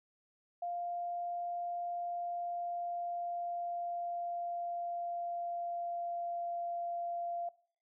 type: tone with pitch glide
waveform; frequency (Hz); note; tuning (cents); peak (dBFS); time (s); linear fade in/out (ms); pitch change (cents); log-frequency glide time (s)
sine; 698.5 to 691.3; F5 to F5; 0 to -18; -35; 0.62-7.49; 5; -18; 1.85-6.49
effects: noise-tail reverb RT60 0.5 s tail -21 dB re dry